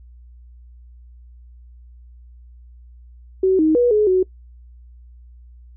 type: tone with pitch steps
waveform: sine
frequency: 377.9 / 313.4 / 485.3 / 423.1 / 371.5 Hz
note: F#4 / D#4 / B4 / G#4 / F#4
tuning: +37 / +13 / -30 / +32 / +7 cents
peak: -12 dBFS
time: 3.43-4.23 s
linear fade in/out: 5 ms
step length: 160 ms
effects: noise-tail reverb RT60 0.1 s tail -22 dB re dry + added 60 Hz sine -41 dBFS peak until 5.76 s